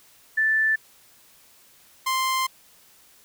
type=tone pair in turn; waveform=sine / sawtooth; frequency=1760 / 1046.5 Hz; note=A6 / C6; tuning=0 / 0 cents; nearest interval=major sixth; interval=900 cents; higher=first; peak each=-18 / -18 dBFS; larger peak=neither; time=0.37-0.76 / 2.06-2.47 s; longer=second; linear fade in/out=10 ms; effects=white hiss -55 dBFS RMS until 3.24 s